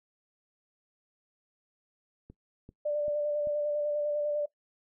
click train, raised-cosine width 3 ms, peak -35 dBFS, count 4, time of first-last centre 2.3-3.472 s, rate 2.56 Hz
sine tone with vibrato, 591 Hz, D5, 11 cents sharp, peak -27 dBFS, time 2.85-4.46 s, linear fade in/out 10 ms, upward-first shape square, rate 10 Hz, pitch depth 15 cents each way
effects noise-tail reverb RT60 0.1 s tail -19 dB re dry

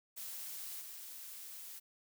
blue noise with level steps, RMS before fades -45 / -49 dBFS, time 0.16-1.8 s, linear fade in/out 20 ms, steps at 0.8 s, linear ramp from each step 20 ms, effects none

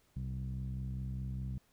sawtooth tone with low-pass filter, 64.9 Hz, C2, 13 cents flat, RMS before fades -39 dBFS, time 0.16-1.58 s, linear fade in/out 0 ms, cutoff 160 Hz, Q 5.4, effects pink hiss -71 dBFS RMS until 1.72 s

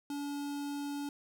square tone with notch filter, 286.2 Hz, D4, 45 cents flat, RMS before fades -38 dBFS, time 0.1-1.09 s, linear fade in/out 2 ms, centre 1900 Hz, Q 1.6, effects none

